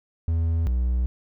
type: tone pair in turn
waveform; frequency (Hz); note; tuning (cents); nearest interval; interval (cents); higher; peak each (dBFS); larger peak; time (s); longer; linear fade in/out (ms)
triangle; 82.41 / 61.58; E2 / B1; 0 / -4; perfect fourth; 504; first; -18; neither; 0.28-0.67 / 0.67-1.06; neither; 0
effects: none